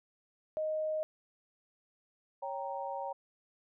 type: tone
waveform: sine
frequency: 622.3 Hz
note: D#5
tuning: in tune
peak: -31 dBFS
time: 0.57-1.03 s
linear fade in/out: 0 ms
type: chord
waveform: sine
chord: G diminished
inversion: second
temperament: equal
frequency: 554.4 / 784 / 932.3 Hz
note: Db5 / G5 / Bb5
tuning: 0 / 0 / 0 cents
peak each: -40 dBFS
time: 2.42-3.13 s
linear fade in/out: 10 ms
effects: none